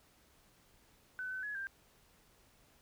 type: tone with pitch steps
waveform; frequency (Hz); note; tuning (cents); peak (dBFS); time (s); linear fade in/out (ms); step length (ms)
sine; 1508 / 1520 / 1688 / 1583; F#6 / F#6 / G#6 / G6; +32 / +46 / +28 / +17; -38; 1.19-1.67; 0; 120
effects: pink hiss -67 dBFS RMS until 2.81 s